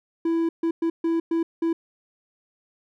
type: tone bursts at uneven times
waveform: triangle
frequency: 331.2 Hz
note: E4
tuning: 8 cents sharp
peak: -18 dBFS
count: 6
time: 0.25-0.49 / 0.63-0.71 / 0.82-0.9 / 1.04-1.2 / 1.31-1.43 / 1.62-1.73 s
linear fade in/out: 5 ms
effects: none